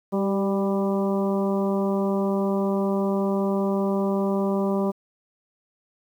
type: harmonic tone with a mistuned harmonic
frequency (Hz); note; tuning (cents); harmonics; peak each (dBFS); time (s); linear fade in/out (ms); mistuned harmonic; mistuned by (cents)
197.2; G3; +11; 1 / 2 / 3 / 4 / 5 / 6; -23 / -26 / -29 / -36 / -34 / -38; 0.12-4.92; 20; 2; -22
effects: 9-bit